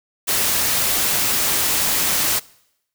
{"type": "noise", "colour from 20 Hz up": "white", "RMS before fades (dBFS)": -19, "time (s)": [0.27, 2.4], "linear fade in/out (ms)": 20, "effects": ["noise-tail reverb RT60 0.8 s tail -23 dB re dry"]}